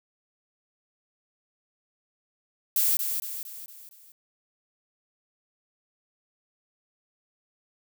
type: noise with echo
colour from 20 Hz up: violet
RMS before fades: -23 dBFS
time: 2.76-2.97 s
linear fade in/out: 2 ms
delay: 230 ms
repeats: 5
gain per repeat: -6 dB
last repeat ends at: 4.12 s
effects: none